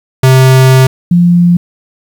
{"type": "tone pair in turn", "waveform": ["square", "sine"], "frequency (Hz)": [130.81, 174.31], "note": ["C3", "F3"], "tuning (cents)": [0, -3], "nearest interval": "perfect fourth", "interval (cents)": 497, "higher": "second", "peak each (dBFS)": -3, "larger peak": "neither", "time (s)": [[0.23, 0.87], [1.11, 1.57]], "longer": "first", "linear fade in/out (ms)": 5, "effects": ["7-bit"]}